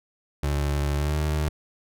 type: tone with pitch glide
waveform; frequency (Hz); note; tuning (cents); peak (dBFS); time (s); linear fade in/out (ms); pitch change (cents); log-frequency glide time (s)
30% pulse; 72 to 75.93; D2 to D#2; -34 to -42; -20; 0.43-1.49; 5; +92; 0.94-1.19
effects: none